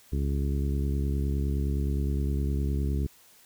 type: harmonic tone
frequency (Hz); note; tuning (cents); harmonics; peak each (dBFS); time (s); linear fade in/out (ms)
69.7; C#2; +10; 1 / 2 / 3 / 4 / 5 / 6; -26 / -32 / -36 / -38 / -40 / -42; 0.12-3.07; 10
effects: white hiss -57 dBFS RMS until 3.45 s